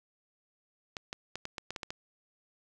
clicks, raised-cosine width 0.2 ms, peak -20 dBFS, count 9, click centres 0.968 / 1.129 / 1.356 / 1.454 / 1.582 / 1.706 / 1.762 / 1.832 / 1.905 s, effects none

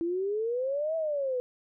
sine exponential two-way sweep, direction up then down, 329.6 to 657 to 490 Hz, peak -27 dBFS, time 0.01-1.4 s, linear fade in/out 0 ms, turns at 0.96 s, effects none

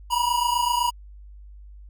square tone pair together, 953.1 / 981 Hz, A#5 / B5, +38 / -12 cents, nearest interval unison, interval 50 cents, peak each -24 dBFS, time 0.1-0.91 s, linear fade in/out 20 ms, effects added 50 Hz sine -41 dBFS peak until 1.89 s

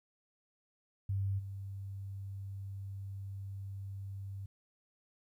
sine tone with level steps, 98 Hz, G2, in tune, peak -31 / -40 dBFS, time 1.09-4.46 s, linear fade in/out 5 ms, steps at 1.38 s, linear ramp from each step 20 ms, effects 12-bit

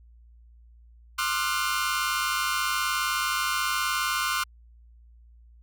sawtooth tone cluster, 1059 / 1200 / 1373 / 1472 Hz, C6 / D6 / F6 / F#6, +21 / +37 / -30 / -9 cents, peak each -27 dBFS, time 1.18-4.44 s, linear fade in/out 10 ms, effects added 58 Hz sine -50 dBFS peak until 5.62 s

